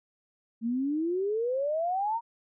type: exponential sweep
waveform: sine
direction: up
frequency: 222.2 to 951 Hz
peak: -26 dBFS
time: 0.61-2.21 s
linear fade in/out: 50 ms
effects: none